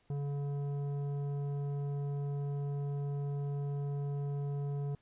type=tone with tanh clipping; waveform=sine; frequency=142.3 Hz; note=C#3; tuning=46 cents sharp; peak=-35 dBFS; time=0.1-4.95 s; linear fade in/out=2 ms; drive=11 dB; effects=pink hiss -71 dBFS RMS until 5.01 s + resampled to 8000 Hz